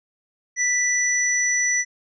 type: tone pair together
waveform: sine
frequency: 1975.5 / 5920 Hz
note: B6 / F#8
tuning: 0 / 0 cents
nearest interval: octave + perfect fifth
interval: 1900 cents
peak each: -21 dBFS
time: 0.56-1.85 s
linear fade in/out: 50 ms
effects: none